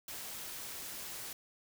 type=noise; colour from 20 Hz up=white; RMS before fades=-44 dBFS; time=0.08-1.33 s; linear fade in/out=2 ms; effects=none